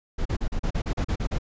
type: noise bursts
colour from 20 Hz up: brown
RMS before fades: -25 dBFS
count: 11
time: 0.18-1.385 s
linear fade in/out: 10 ms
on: 75 ms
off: 38 ms
effects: resampled to 16000 Hz